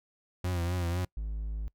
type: tone with vibrato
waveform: 40% pulse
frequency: 87.8 Hz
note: F2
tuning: 10 cents sharp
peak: -28 dBFS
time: 0.44-1.05 s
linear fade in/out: 5 ms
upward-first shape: triangle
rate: 4 Hz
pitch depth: 71 cents each way
type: tone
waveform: triangle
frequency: 53.1 Hz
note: G#1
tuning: 39 cents sharp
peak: -30 dBFS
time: 1.17-1.68 s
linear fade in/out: 0 ms
effects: noise-tail reverb RT60 0.1 s tail -24 dB re dry